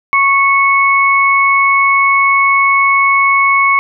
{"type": "tone pair together", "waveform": "sine", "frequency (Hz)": [1103, 2206], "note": ["C#6", "C#7"], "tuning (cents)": [-9, -9], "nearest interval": "octave", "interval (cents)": 1200, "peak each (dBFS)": -10, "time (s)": [0.13, 3.79], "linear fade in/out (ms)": 0, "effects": []}